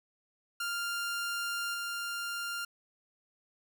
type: tone with level steps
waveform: sawtooth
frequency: 1396.9 Hz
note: F6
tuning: in tune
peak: -29 / -31 dBFS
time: 0.6-2.65 s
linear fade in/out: 5 ms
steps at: 1.74 s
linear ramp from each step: 2 ms
effects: none